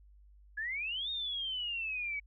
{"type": "exponential two-way sweep", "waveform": "sine", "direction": "up then down", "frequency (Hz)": [1661.2, 3729, 2244], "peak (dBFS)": -34, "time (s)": [0.57, 2.2], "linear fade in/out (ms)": 10, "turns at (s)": 1.1, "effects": ["added 50 Hz sine -56 dBFS peak until 2.26 s"]}